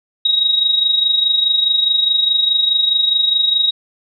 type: tone with amplitude modulation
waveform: sine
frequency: 3800 Hz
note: A#7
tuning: 33 cents sharp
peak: -9 dBFS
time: 0.25-3.71 s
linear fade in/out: 5 ms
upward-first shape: sine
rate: 24.8 Hz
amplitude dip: 60%
effects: none